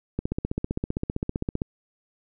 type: click train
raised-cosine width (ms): 3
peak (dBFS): -13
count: 23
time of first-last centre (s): 0.19-1.619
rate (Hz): 15.4
effects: none